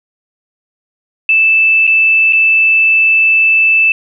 sine tone with dropouts, 2637 Hz, E7, in tune, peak -6 dBFS, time 1.29-3.92 s, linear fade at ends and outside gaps 2 ms, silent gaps 1.869-1.875 / 2.325-2.331 s, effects none

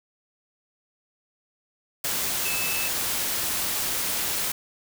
sine tone in noise, 2618 Hz, E7, 13 cents flat, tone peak -30 dBFS, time 2.45-2.88 s, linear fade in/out 5 ms, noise white, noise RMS -27 dBFS, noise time 2.04-4.52 s, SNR -6 dB, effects none

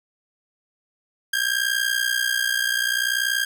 sawtooth ring-modulated tone, 1610 Hz, G6, 46 cents sharp, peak -14 dBFS, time 1.33-3.45 s, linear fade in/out 5 ms, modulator 30.3 Hz, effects none

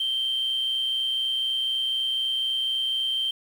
sine tone with amplitude modulation, 3136 Hz, G7, in tune, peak -20 dBFS, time 0-3.31 s, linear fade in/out 5 ms, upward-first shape sine, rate 124 Hz, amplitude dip 45%, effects tanh soft clip ceiling -19 dBFS + 8-bit

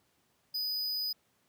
square tone, 4978 Hz, D#8, in tune, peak -32 dBFS, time 0.54-1.13 s, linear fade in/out 10 ms, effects pink hiss -72 dBFS RMS until 1.48 s + high-pass 100 Hz 12 dB/octave

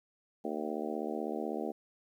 harmonic tone with a mistuned harmonic, 76 Hz, D#2, 40 cents flat, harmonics 3 / 4 / 5 / 6 / 7 / 8 / 9 / 10, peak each -40 / -40 / -40 / -41 / -45 / -44 / -44 / -45 dBFS, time 0.44-1.72 s, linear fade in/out 10 ms, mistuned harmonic 10, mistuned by +35 cents, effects 11-bit

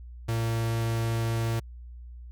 45% pulse tone, 114.5 Hz, A#2, 31 cents flat, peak -25 dBFS, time 0.28-1.6 s, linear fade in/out 10 ms, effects added 60 Hz sine -40 dBFS peak until 2.31 s + MP3 96 kbps

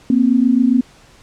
sine tone pair together, 236.5 / 263.9 Hz, A#3 / C4, +25 / +15 cents, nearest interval major second, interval 190 cents, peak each -13 dBFS, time 0.1-0.81 s, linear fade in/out 2 ms, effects pink hiss -47 dBFS RMS until 1.22 s + low-pass 8000 Hz 12 dB/octave

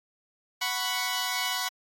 10% pulse chord, F# suspended fourth, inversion none, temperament equal, 740 / 987.8 / 1108.7 Hz, F#5 / B5 / C#6, 0 / 0 / 0 cents, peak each -24 / -22 / -25 dBFS, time 0.61-1.69 s, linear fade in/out 10 ms, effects AAC 48 kbps

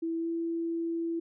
sine tone with pitch glide, 329.6 to 333.4 Hz, E4 to E4, 0 to +20 cents, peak -29 dBFS, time 0.02-1.2 s, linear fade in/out 10 ms, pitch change +20 cents, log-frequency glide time 0.18-0.28 s, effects none

